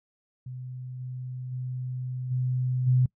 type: tone with level steps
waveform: sine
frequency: 127 Hz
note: B2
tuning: 49 cents sharp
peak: -35 / -33 / -30 / -24 / -18 dBFS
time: 0.46-3.06 s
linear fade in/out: 5 ms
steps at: 0.99 / 1.51 / 2.3 / 2.86 s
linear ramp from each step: 20 ms
effects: noise-tail reverb RT60 0.1 s tail -24 dB re dry